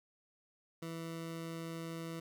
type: tone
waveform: 20% pulse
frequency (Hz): 164.81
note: E3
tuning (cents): 0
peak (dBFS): -36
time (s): 0.82-2.2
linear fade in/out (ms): 5
effects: none